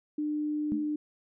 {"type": "tone", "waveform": "sine", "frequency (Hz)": 300, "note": "D4", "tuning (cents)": 37, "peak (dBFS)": -28, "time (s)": [0.18, 0.96], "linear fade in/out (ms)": 5}
{"type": "tone with exponential decay", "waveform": "sine", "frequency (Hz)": 217.1, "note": "A3", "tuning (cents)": -23, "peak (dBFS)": -26, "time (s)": [0.72, 0.94], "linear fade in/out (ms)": 0, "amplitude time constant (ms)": 47}
{"effects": []}